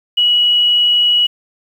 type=tone; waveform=sine; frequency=2922 Hz; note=F#7; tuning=22 cents flat; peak=-9 dBFS; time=0.17-1.27 s; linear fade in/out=10 ms; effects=7-bit